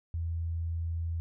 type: tone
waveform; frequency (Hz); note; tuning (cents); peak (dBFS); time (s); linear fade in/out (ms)
sine; 83.2; E2; +17; -30; 0.14-1.2; 0
effects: none